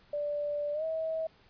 sine tone with pitch glide, 586 to 642.7 Hz, D5 to E5, -4 to -44 cents, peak -30 dBFS, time 0.13-1.27 s, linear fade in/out 5 ms, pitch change +160 cents, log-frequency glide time 0.73-0.84 s, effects pink hiss -62 dBFS RMS until 1.49 s + resampled to 11025 Hz

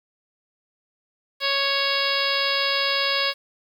harmonic tone, 554.4 Hz, C#5, in tune, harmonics 1 / 2 / 3 / 4 / 5 / 6 / 7 / 8 / 9, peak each -29 / -29 / -29 / -29 / -29 / -29 / -29 / -29 / -29 dBFS, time 1.4-3.34 s, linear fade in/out 50 ms, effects 8-bit

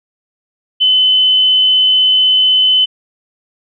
sine tone, 3032 Hz, F#7, 42 cents sharp, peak -7 dBFS, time 0.8-2.86 s, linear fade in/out 20 ms, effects none

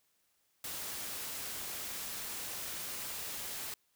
white noise, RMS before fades -41 dBFS, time 0.64-3.74 s, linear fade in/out 2 ms, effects white hiss -75 dBFS RMS until 3.95 s

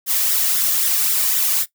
blue noise with flanger, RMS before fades -18 dBFS, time 0.06-1.66 s, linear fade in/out 50 ms, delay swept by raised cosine 0.55 to 1.75 ms, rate 3.8 Hz, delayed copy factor +0.55, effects noise-tail reverb RT60 0.1 s tail -17 dB re dry

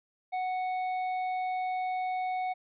sine tone with hard clipping, 740 Hz, F#5, in tune, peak -31 dBFS, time 0.32-2.54 s, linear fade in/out 20 ms, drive 7 dB, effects resampled to 8000 Hz

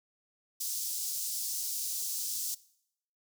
pink high-pass noise, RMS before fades -35 dBFS, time 0.6-2.55 s, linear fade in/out 10 ms, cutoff 5200 Hz, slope 24 dB/octave, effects noise-tail reverb RT60 0.7 s tail -20 dB re dry

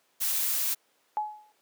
blue noise, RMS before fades -28 dBFS, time 0.2-0.75 s, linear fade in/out 20 ms
sine tone with exponential decay, 848 Hz, G#5, 36 cents sharp, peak -23 dBFS, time 1.17-1.52 s, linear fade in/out 0 ms, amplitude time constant 76 ms
effects pink hiss -68 dBFS RMS until 1.61 s + high-pass 400 Hz 12 dB/octave

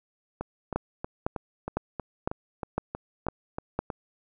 two click trains, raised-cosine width 1 ms, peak -12 / -18 dBFS, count 7 / 12, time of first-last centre 0.76-3.79 / 0.41-3.902 s, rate 1.98 / 3.15 Hz, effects none

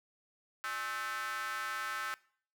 square tone with high-pass filter, 118.7 Hz, A#2, 32 cents sharp, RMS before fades -38 dBFS, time 0.64-2.14 s, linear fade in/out 0 ms, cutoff 1400 Hz, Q 4.9, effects noise-tail reverb RT60 0.5 s tail -21 dB re dry

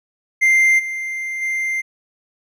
triangle tone with level steps, 2093 Hz, C7, in tune, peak -9 / -21 / -17 dBFS, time 0.41-1.82 s, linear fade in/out 20 ms, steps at 0.78 / 1.41 s, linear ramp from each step 20 ms, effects none

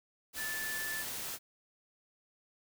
sine tone in noise, 1750 Hz, A6, 10 cents flat, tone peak -37 dBFS, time 0.36-1.05 s, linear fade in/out 50 ms, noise white, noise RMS -40 dBFS, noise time 0.33-1.39 s, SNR 0 dB, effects none

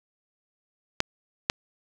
clicks, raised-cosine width 0.2 ms, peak -4 dBFS, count 2, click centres 1.004 / 1.499 s, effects none

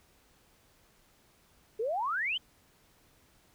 sine exponential sweep, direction up, 415.3 to 3200 Hz, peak -29 dBFS, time 1.79-2.38 s, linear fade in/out 10 ms, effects pink hiss -65 dBFS RMS until 3.54 s

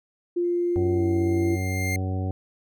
sine tone with pitch glide, 349.2 to 337.9 Hz, F4 to E4, 0 to +43 cents, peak -21 dBFS, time 0.36-1.56 s, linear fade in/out 10 ms, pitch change -57 cents, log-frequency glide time 0.93-1.03 s
45% pulse tone with exponential growth, 2109 Hz, C7, 13 cents sharp, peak -26 dBFS, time 0.44-1.96 s, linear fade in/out 2 ms, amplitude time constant 330 ms
harmonic tone, 93.9 Hz, F#2, 26 cents sharp, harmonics 1 / 2 / 3 / 4 / 5 / 6 / 8, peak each -25 / -35 / -34 / -40 / -41 / -41 / -39 dBFS, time 0.76-2.31 s, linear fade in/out 0 ms
effects none

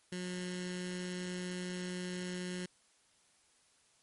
15% pulse tone with notch filter, 180.6 Hz, F#3, 42 cents flat, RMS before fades -40 dBFS, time 0.12-2.66 s, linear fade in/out 5 ms, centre 700 Hz, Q 0.55, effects white hiss -69 dBFS RMS until 4.02 s + MP3 48 kbps

